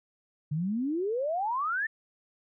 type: exponential sweep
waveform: sine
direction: up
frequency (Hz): 142.9 to 1835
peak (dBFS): -27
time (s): 0.51-1.87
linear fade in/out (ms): 10
effects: none